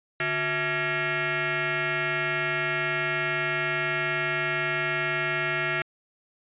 sine tone with frequency modulation, 146.83 Hz, D3, in tune, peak -24 dBFS, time 0.2-5.82 s, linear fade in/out 2 ms, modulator 508 Hz, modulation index 4.8, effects resampled to 8000 Hz

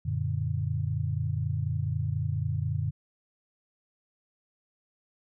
sine chord, Gb augmented, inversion none, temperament equal, 92.5 / 116.54 / 146.83 Hz, Gb2 / Bb2 / D3, 0 / 0 / 0 cents, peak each -31 dBFS, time 0.05-2.91 s, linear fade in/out 10 ms, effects none

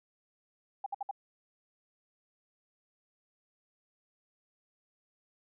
sine tone bursts, 800 Hz, G5, 35 cents sharp, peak -32 dBFS, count 4, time 0.84-1.112 s, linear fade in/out 5 ms, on 23 ms, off 60 ms, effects none

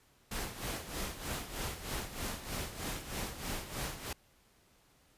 pink noise with tremolo, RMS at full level -37 dBFS, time 0.31-4.13 s, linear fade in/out 5 ms, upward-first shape sine, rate 3.2 Hz, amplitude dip 70%, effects pink hiss -67 dBFS RMS until 5.17 s + resampled to 32000 Hz

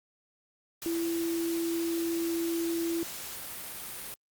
sine tone in noise, 334.8 Hz, E4, 27 cents sharp, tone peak -28 dBFS, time 0.86-3.03 s, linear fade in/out 0 ms, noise white, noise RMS -40 dBFS, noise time 0.82-4.14 s, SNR +9 dB, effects Opus 48 kbps

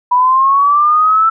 sine linear sweep, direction up, 977 to 1331 Hz, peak -7 dBFS, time 0.11-1.3 s, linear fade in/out 10 ms, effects none

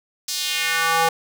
square tone with high-pass filter sweep, 164.81 Hz, E3, in tune, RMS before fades -21 dBFS, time 0.28-1.09 s, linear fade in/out 5 ms, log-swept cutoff 5300 to 690 Hz, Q 1.8, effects none

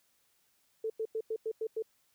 sine tone bursts, 442.8 Hz, A4, 11 cents sharp, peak -31 dBFS, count 7, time 0.84-1.824 s, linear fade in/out 5 ms, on 60 ms, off 94 ms, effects white hiss -72 dBFS RMS until 2.14 s

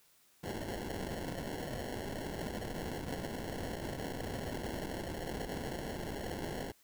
white noise with sample-and-hold, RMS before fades -40 dBFS, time 0.43-6.72 s, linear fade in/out 10 ms, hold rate 1225 Hz, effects white hiss -67 dBFS RMS until 6.83 s

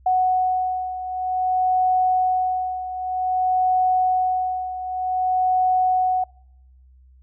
sine beating tone pair, 740 / 740.53 Hz, F#5 / F#5, 0 / +1 cents, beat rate 0.53 Hz, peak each -19 / -24 dBFS, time 0.06-6.24 s, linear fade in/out 5 ms, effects noise-tail reverb RT60 0.8 s tail -26 dB re dry + added 64 Hz sine -48 dBFS peak until 7.22 s

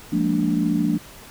sine chord, Bb dominant seventh, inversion second, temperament equal with one note detuned, 174.61 / 207.7 / 229.6 / 293.7 Hz, F3 / Ab3 / Bb3 / D4, 0 / 0 / -26 / 0 cents, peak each -23 / -25 / -23 / -22 dBFS, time 0.12-0.98 s, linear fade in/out 10 ms, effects tanh soft clip ceiling -7 dBFS + pink hiss -43 dBFS RMS until 1.3 s

